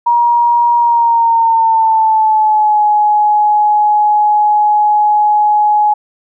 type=tone with pitch glide; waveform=sine; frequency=949 to 840.6 Hz; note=A#5 to G#5; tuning=+31 to +21 cents; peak=-7 dBFS; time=0.06-5.94 s; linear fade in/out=10 ms; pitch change=-210 cents; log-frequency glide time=0.78-2.83 s; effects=none